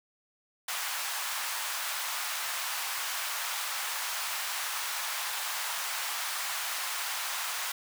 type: high-pass noise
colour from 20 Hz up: pink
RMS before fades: -34 dBFS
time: 0.68-7.72 s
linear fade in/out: 5 ms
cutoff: 870 Hz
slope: 24 dB/octave
effects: none